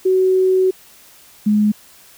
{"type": "tone pair in turn", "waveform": "sine", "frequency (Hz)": [374.5, 210.2], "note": ["F#4", "G#3"], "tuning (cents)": [21, 21], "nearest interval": "minor seventh", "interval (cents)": 1000, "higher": "first", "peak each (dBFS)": -11, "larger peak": "neither", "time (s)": [[0.05, 0.71], [1.46, 1.72]], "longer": "first", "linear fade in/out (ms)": 10, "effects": ["white hiss -46 dBFS RMS until 2.17 s"]}